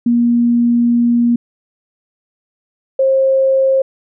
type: tone pair in turn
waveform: sine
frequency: 237.7 / 533.6 Hz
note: A#3 / C5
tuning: +34 / +34 cents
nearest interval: octave + major second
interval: 1400 cents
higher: second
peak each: -9 / -9 dBFS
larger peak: neither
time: 0.06-1.36 / 2.99-3.82 s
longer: first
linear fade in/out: 5 ms
effects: none